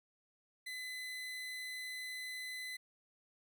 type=tone; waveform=30% pulse; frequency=2016 Hz; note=B6; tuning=35 cents sharp; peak=-39 dBFS; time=0.66-2.77 s; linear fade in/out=10 ms; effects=none

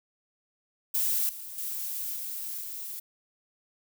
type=noise with level steps; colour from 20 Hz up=violet; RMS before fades=-27 / -41 / -34 / -36 / -38 dBFS; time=0.94-3 s; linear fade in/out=10 ms; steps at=1.29 / 1.58 / 2.16 / 2.61 s; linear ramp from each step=2 ms; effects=none

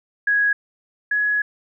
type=tone pair in turn; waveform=sine; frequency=1661.2 / 1681.5 Hz; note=G#6 / G#6; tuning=0 / +21 cents; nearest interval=unison; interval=21 cents; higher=second; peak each=-15 / -17 dBFS; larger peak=first; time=0.27-0.53 / 1.11-1.42 s; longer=second; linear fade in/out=5 ms; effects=none

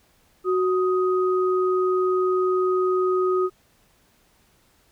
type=tone pair together; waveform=sine; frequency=370 / 1249.9 Hz; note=F#4 / D#6; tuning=0 / +7 cents; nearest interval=octave + major sixth; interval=2107 cents; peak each=-19 / -26 dBFS; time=0.44-3.5 s; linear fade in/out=50 ms; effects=pink hiss -61 dBFS RMS until 4.91 s

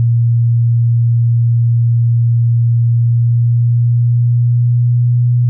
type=tone with pitch glide; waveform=sine; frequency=117.5 to 121.5 Hz; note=A#2 to B2; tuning=+14 to -28 cents; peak=-8 dBFS; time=0-5.49 s; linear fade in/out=0 ms; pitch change=+58 cents; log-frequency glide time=2.87-5.35 s; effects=none

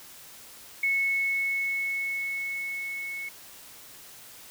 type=tone with level ramp; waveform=sine; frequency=2200 Hz; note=C#7; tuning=14 cents flat; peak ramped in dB=-22 to -33 dBFS; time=0.83-3.29 s; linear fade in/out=5 ms; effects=white hiss -48 dBFS RMS until 4.5 s

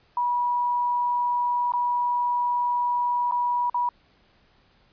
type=tone with dropouts; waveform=sine; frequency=971 Hz; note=B5; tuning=30 cents flat; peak=-21 dBFS; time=0.17-3.89 s; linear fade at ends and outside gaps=2 ms; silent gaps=1.721-1.736 / 3.312-3.321 / 3.698-3.744 s; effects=pink hiss -61 dBFS RMS until 4.92 s + resampled to 11025 Hz

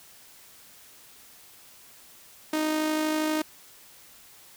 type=tone with amplitude modulation; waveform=sawtooth; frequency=309.9 Hz; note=D#4; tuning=7 cents flat; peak=-19 dBFS; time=2.53-3.42 s; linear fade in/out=5 ms; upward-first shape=sine; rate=52.5 Hz; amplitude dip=35%; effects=white hiss -52 dBFS RMS until 4.56 s

